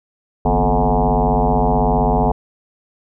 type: tone with frequency modulation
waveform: sine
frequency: 338 Hz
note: E4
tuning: 43 cents sharp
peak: -12 dBFS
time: 0.45-2.32 s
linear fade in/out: 5 ms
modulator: 98.8 Hz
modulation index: 5.6
effects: none